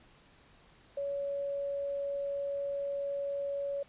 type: tone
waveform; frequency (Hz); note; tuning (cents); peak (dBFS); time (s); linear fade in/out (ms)
sine; 562; C#5; +24; -32; 0.97-3.83; 5
effects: pink hiss -61 dBFS RMS until 3.88 s + resampled to 8000 Hz